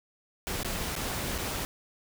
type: noise with dropouts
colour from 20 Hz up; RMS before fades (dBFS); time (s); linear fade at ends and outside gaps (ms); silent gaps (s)
pink; -33; 0.47-1.65; 0; 0.631-0.647 / 0.954-0.963 / 1.38-1.385
effects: none